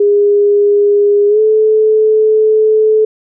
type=tone with pitch glide; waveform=sine; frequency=409.2 to 433.5 Hz; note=G#4 to A4; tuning=-26 to -26 cents; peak=-6 dBFS; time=0-3.05 s; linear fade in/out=5 ms; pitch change=+100 cents; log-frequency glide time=1.28-1.4 s; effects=none